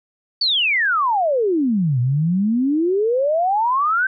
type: exponential two-way sweep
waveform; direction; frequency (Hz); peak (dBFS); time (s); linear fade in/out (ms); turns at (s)
sine; down then up; 4626 to 118.9 to 1572; -15; 0.41-4.07; 5; 2
effects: none